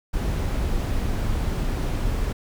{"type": "noise", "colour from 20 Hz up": "brown", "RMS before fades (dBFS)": -24, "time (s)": [0.13, 2.33], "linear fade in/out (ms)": 10, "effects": []}